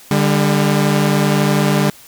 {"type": "tone pair together", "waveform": "sawtooth", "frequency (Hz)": [147.22, 200], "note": ["D3", "G3"], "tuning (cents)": [5, 35], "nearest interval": "perfect fourth", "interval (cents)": 530, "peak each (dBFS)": -11, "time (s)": [0.11, 1.9], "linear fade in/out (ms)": 2, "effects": ["white hiss -42 dBFS RMS until 2.07 s"]}